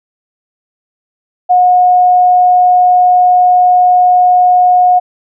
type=tone; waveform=sine; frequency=724 Hz; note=F#5; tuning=38 cents flat; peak=-4 dBFS; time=1.49-5 s; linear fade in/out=20 ms; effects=none